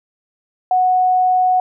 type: tone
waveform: sine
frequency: 737 Hz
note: F#5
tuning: 7 cents flat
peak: -11 dBFS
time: 0.71-1.6 s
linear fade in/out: 2 ms
effects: none